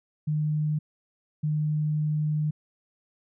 sine tone pair in turn, 152 / 152 Hz, D#3 / D#3, -40 / -40 cents, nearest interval unison, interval 0 cents, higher neither, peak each -23 dBFS, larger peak neither, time 0.27-0.79 / 1.43-2.51 s, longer second, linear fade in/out 10 ms, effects none

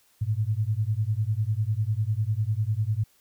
sine beating tone pair, 103 / 113 Hz, G#2 / A2, -14 / +47 cents, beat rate 10 Hz, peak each -26 dBFS, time 0.21-3.04 s, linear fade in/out 10 ms, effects white hiss -63 dBFS RMS until 3.2 s

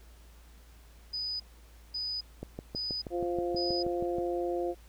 sine tone bursts, 4978 Hz, D#8, in tune, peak -32 dBFS, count 4, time 1.13-3.83 s, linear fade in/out 10 ms, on 270 ms, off 540 ms
click train, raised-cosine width 2 ms, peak -24 dBFS, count 12, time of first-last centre 2.43-4.184 s, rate 6.27 Hz
harmonic tone, 174.61 Hz, F3, in tune, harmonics 2 / 3 / 4, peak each -31 / -35 / -37 dBFS, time 3.1-4.75 s, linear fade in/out 50 ms
effects added 57 Hz sine -52 dBFS peak until 4.88 s + pink hiss -61 dBFS RMS until 4.88 s

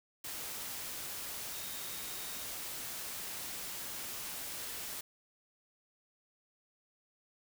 sine tone in noise, 3729 Hz, A#7, in tune, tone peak -52 dBFS, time 1.53-2.45 s, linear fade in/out 5 ms, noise white, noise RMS -42 dBFS, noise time 0.24-5.01 s, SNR -13 dB, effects none

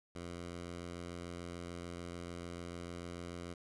10% pulse tone, 86.8 Hz, F2, 10 cents flat, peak -35 dBFS, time 0.15-3.54 s, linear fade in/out 5 ms, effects resampled to 24000 Hz

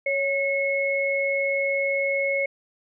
sine tone pair together, 554.4 / 2181 Hz, C#5 / C#7, 0 / -29 cents, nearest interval 2 octaves, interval 2371 cents, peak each -24 dBFS, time 0.06-2.46 s, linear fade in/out 5 ms, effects none

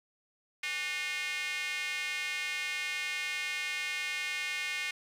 square tone with high-pass filter, 164.81 Hz, E3, in tune, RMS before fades -35 dBFS, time 0.63-4.91 s, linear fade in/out 5 ms, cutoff 2200 Hz, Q 3.8, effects low-pass 10000 Hz 12 dB/octave + 10-bit

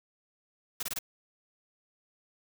white noise bursts, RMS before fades -34 dBFS, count 4, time 0.8-0.989 s, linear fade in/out 5 ms, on 30 ms, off 23 ms, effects none

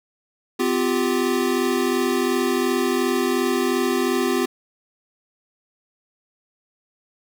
square chord, C suspended fourth, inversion none, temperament equal with one note detuned, 255.2 / 349.2 / 392 Hz, C4 / F4 / G4, -43 / 0 / 0 cents, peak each -24 dBFS, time 0.59-4.46 s, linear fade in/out 10 ms, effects none

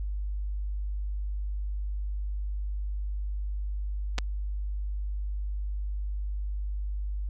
clicks, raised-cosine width 0.2 ms, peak -13 dBFS, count 2, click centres 4.182 / 4.186 s, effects added 50 Hz sine -29 dBFS peak until 7.29 s

